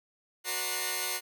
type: tone cluster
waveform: 5% pulse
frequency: 367.3 / 487.5 / 589 / 917 / 2109 Hz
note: F#4 / B4 / D5 / A#5 / C7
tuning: -13 / -23 / +5 / -29 / +13 cents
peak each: -27 / -29 / -30 / -27 / -23 dBFS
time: 0.44-1.21 s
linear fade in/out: 50 ms
effects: none